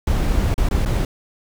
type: noise with dropouts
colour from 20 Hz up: brown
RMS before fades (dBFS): -18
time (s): 0.07-1.05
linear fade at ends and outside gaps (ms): 2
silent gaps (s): 0.542-0.579 / 0.688-0.71 / 0.851-0.859
effects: none